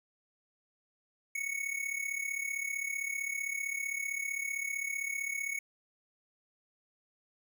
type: tone with amplitude modulation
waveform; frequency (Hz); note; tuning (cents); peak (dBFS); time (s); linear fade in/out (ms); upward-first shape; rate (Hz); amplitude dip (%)
square; 2217; C#7; 0; -31; 1.35-5.59; 5; sine; 35.5; 75
effects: none